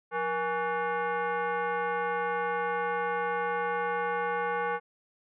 sine tone with frequency modulation, 177.9 Hz, F3, 32 cents sharp, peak -27 dBFS, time 0.11-4.8 s, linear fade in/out 50 ms, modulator 653 Hz, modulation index 2.2, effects none

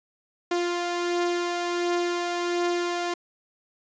sawtooth beating tone pair, 349.2 / 350.6 Hz, F4 / F4, 0 / +7 cents, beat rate 1.4 Hz, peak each -21 / -29 dBFS, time 0.51-3.14 s, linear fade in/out 5 ms, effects resampled to 16000 Hz

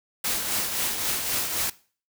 white noise with tremolo, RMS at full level -25 dBFS, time 0.24-1.7 s, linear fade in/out 5 ms, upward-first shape triangle, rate 3.8 Hz, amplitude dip 50%, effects noise-tail reverb RT60 0.4 s tail -19 dB re dry

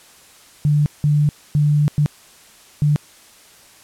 sine tone bursts at uneven times, 147.9 Hz, D3, 13 cents sharp, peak -12 dBFS, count 5, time 0.65-0.86 / 1.04-1.29 / 1.55-1.88 / 1.98-2.06 / 2.82-2.96 s, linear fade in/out 0 ms, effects white hiss -47 dBFS RMS until 3.83 s + low-pass 11000 Hz 12 dB/octave

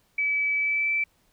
sine tone with pitch glide, 2295 to 2324 Hz, D7 to D7, -40 to -19 cents, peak -22 dBFS, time 0.18-1.04 s, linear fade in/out 5 ms, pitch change +21 cents, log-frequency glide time 0.56-0.91 s, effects pink hiss -66 dBFS RMS until 1.32 s

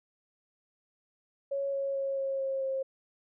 sine tone with pitch steps, 554.4 / 550.3 / 546.1 / 542.1 / 538 / 534 Hz, C#5 / C#5 / C#5 / C#5 / C5 / C5, 0 / -13 / -26 / -39 / +48 / +35 cents, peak -29 dBFS, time 1.51-2.83 s, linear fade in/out 10 ms, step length 220 ms, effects none

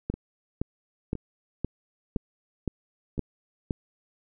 two click trains, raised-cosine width 3 ms, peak -14 / -22 dBFS, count 8 / 4, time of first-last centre 0.1-3.708 / 0.14-3.18 s, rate 1.94 / 0.987 Hz, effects none

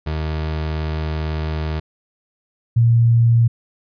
30% pulse / sine tone pair in turn, 78 / 116.65 Hz, D#2 / A#2, +5 / +2 cents, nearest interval perfect fifth, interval 697 cents, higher second, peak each -18 / -10 dBFS, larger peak second, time 0.06-1.8 / 2.76-3.48 s, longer first, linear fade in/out 10 ms, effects resampled to 11025 Hz

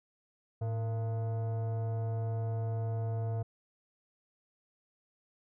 sine tone with frequency modulation, 110 Hz, A2, in tune, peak -28 dBFS, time 0.61-3.43 s, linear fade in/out 10 ms, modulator 571 Hz, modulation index 0.44, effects tanh soft clip ceiling -30 dBFS

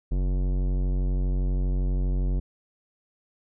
sine tone with tanh clipping, 46.25 Hz, F#1, in tune, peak -24 dBFS, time 0.11-2.4 s, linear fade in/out 10 ms, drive 17 dB, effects none

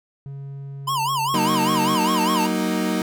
triangle tone, 138.59 Hz, C#3, in tune, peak -29 dBFS, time 0.26-1.95 s, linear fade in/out 0 ms
square tone with vibrato, 988 Hz, B5, in tune, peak -21 dBFS, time 0.87-2.47 s, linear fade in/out 10 ms, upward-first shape sine, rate 5 Hz, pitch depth 190 cents each way
35% pulse chord, D# minor, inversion first, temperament equal with one note detuned, 187.91 / 233.1 / 311.1 Hz, F#3 / A#3 / D#4, +27 / 0 / 0 cents, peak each -23 dBFS, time 1.34-3.02 s, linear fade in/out 2 ms
effects none

